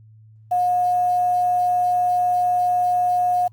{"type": "tone with quantisation", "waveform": "sine", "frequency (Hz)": 719, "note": "F#5", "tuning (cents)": -50, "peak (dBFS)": -16, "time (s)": [0.51, 3.48], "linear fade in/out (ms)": 10, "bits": 7, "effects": ["added 109 Hz sine -45 dBFS peak until 3.52 s", "Opus 48 kbps"]}